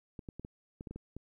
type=clicks; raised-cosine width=3 ms; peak=-30 dBFS; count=9; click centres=0.192 / 0.288 / 0.396 / 0.449 / 0.809 / 0.872 / 0.91 / 0.96 / 1.166 s; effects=12-bit